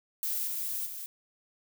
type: noise with level steps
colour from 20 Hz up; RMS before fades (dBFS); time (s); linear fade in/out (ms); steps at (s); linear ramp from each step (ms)
violet; -32 / -34 / -40; 0.23-1.06; 0; 0.46 / 0.85; 20
effects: none